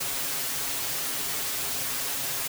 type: noise with comb filter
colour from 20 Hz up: white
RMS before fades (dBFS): -30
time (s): 0-2.48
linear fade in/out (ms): 10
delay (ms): 7.3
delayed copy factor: +1
effects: none